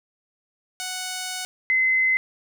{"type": "tone pair in turn", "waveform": ["5% pulse", "sine"], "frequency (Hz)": [740, 2050], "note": ["F#5", "C7"], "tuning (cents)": [0, -36], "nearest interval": "octave + tritone", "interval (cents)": 1764, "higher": "second", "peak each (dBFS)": -17, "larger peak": "neither", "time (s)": [[0.8, 1.45], [1.7, 2.17]], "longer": "first", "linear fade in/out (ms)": 0, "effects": []}